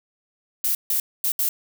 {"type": "noise bursts at uneven times", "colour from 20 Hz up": "violet", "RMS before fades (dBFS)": -22, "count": 4, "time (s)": [[0.64, 0.75], [0.9, 1], [1.24, 1.32], [1.39, 1.49]], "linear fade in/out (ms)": 2, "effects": []}